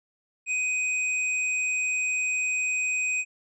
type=tone; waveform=square; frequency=2504 Hz; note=D#7; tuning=10 cents sharp; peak=-25 dBFS; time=0.46-3.25 s; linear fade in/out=50 ms; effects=resampled to 24000 Hz